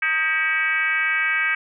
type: tone with frequency modulation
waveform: sine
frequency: 1926 Hz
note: B6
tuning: 44 cents flat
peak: -18 dBFS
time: 0.02-1.55 s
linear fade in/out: 5 ms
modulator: 337 Hz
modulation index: 1.6
effects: none